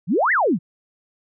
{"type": "exponential two-way sweep", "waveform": "sine", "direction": "up then down", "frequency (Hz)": [142.5, 2099, 142.5], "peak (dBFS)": -15, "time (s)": [0.07, 0.59], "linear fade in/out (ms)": 50, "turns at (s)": 0.32, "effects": []}